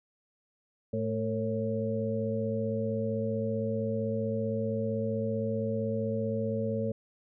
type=harmonic tone with a mistuned harmonic; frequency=110 Hz; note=A2; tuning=in tune; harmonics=1 / 2 / 4 / 5; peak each=-34 / -33 / -34 / -34 dBFS; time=0.93-6.92 s; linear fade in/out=5 ms; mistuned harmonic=4; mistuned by=+56 cents; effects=none